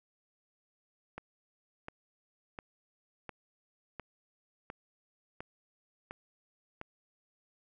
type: click train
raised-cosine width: 0.5 ms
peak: -26 dBFS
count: 9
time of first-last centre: 1.18-6.814 s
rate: 1.42 Hz
effects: none